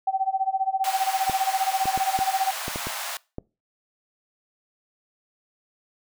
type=tone with tremolo; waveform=sine; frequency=769 Hz; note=G5; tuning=33 cents flat; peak=-18 dBFS; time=0.07-2.51 s; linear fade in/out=5 ms; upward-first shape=sine; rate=15 Hz; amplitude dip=90%
type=high-pass noise; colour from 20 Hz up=pink; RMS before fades=-32 dBFS; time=0.84-3.17 s; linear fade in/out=2 ms; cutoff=630 Hz; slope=48 dB/octave
type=clicks; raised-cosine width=2 ms; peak=-18 dBFS; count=8; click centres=1.297 / 1.856 / 1.976 / 2.19 / 2.681 / 2.759 / 2.87 / 3.384 s
effects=noise-tail reverb RT60 0.3 s tail -23 dB re dry